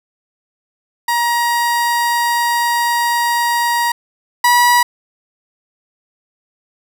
30% pulse tone pair in turn, 948 / 969.6 Hz, A#5 / B5, +29 / -32 cents, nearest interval unison, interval 39 cents, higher second, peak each -11 / -6 dBFS, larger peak second, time 1.08-3.92 / 4.44-4.83 s, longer first, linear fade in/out 5 ms, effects none

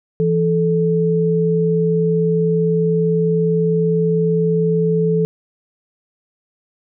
sine tone pair together, 166.7 / 435.6 Hz, E3 / A4, +20 / -17 cents, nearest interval octave + perfect fourth, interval 1663 cents, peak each -16 dBFS, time 0.2-5.25 s, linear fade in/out 0 ms, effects none

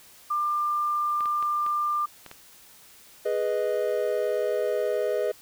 sine tone, 1194 Hz, D6, 28 cents sharp, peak -23 dBFS, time 0.3-2.06 s, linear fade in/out 10 ms
clicks, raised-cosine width 0.3 ms, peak -25 dBFS, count 6, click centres 1.207 / 1.257 / 1.426 / 1.664 / 2.263 / 2.314 s
triangle chord, G# minor, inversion none, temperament equal, 415.3 / 493.9 / 622.3 Hz, G#4 / B4 / D#5, 0 / 0 / 0 cents, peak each -26 dBFS, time 3.25-5.32 s, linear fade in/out 10 ms
effects white hiss -52 dBFS RMS until 5.41 s

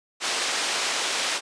white low-pass noise, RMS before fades -26 dBFS, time 0.2-1.41 s, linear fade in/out 50 ms, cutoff 5600 Hz, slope 12 dB/octave, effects high-pass 400 Hz 12 dB/octave + resampled to 22050 Hz

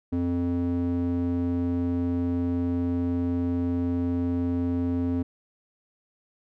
square tone with band-pass filter, 87.31 Hz, F2, in tune, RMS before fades -26 dBFS, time 0.12-5.23 s, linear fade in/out 10 ms, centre 250 Hz, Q 2.1, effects none

